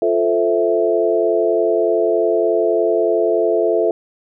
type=chord; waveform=sine; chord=F major seventh; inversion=none; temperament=equal; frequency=349.2 / 440 / 523.3 / 659.3 Hz; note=F4 / A4 / C5 / E5; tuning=0 / 0 / 0 / 0 cents; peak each=-19 / -17 / -23 / -18 dBFS; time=0.02-3.91 s; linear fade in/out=2 ms; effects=none